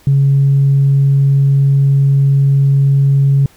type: tone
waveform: sine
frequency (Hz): 138.4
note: C#3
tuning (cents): -2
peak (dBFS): -6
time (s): 0.07-3.46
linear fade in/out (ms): 2
effects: tanh soft clip ceiling -3 dBFS + pink hiss -47 dBFS RMS until 3.56 s